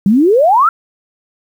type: exponential sweep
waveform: sine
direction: up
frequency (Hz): 185.6 to 1390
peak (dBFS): -6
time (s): 0.06-0.69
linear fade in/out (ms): 2
effects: 7-bit